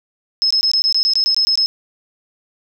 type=tone bursts; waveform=sine; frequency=5180 Hz; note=E8; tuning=31 cents flat; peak=-12 dBFS; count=12; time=0.42-1.66 s; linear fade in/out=0 ms; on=85 ms; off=20 ms; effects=none